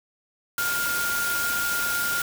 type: tone in noise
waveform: sine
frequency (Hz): 1410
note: F6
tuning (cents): +16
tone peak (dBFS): -25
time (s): 0.58-2.22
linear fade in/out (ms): 2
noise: white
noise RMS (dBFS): -29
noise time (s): 0.58-2.22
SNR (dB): +1
effects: none